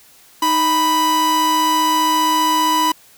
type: tone pair together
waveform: 45% pulse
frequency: 311.1 / 988.4 Hz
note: D#4 / B5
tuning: 0 / +1 cents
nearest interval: octave + minor sixth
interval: 2001 cents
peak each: -22 / -14 dBFS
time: 0.42-2.92 s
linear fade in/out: 5 ms
effects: white hiss -48 dBFS RMS until 3.17 s